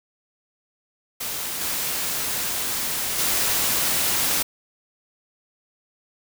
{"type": "noise with level steps", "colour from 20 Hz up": "white", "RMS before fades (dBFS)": [-29, -26, -22], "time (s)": [1.2, 4.43], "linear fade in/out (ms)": 10, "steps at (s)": [1.61, 3.18], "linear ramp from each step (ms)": 5, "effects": []}